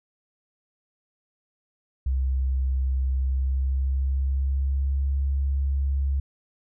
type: tone with pitch glide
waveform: sine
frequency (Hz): 65.6 to 68.7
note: C2 to C#2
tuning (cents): +5 to -15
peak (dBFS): -21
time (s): 2.06-6.2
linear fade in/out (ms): 5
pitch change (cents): +80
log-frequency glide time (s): 3.15-5.1
effects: none